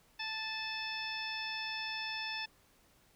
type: harmonic tone with a mistuned harmonic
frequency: 880 Hz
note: A5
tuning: in tune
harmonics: 1 / 2 / 3 / 4 / 5 / 6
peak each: -45 / -43 / -42 / -44 / -52 / -43 dBFS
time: 0.19-2.46 s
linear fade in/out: 10 ms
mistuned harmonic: 3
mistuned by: -23 cents
effects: pink hiss -67 dBFS RMS until 3.15 s